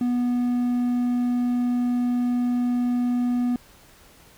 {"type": "tone", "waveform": "triangle", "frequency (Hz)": 244.7, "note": "B3", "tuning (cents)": -16, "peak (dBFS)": -18, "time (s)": [0.01, 3.56], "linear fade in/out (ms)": 2, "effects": ["pink hiss -52 dBFS RMS until 4.37 s"]}